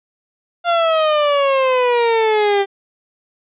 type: exponential sweep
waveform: 30% pulse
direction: down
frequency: 698.5 to 392 Hz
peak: -10 dBFS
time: 0.64-2.66 s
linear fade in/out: 50 ms
effects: resampled to 8000 Hz